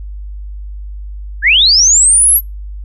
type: linear sweep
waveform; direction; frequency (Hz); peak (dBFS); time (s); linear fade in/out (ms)
sine; up; 1558 to 11850; -5; 1.42-2.41; 50
effects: noise-tail reverb RT60 0.2 s tail -26 dB re dry + added 50 Hz sine -23 dBFS peak until 2.84 s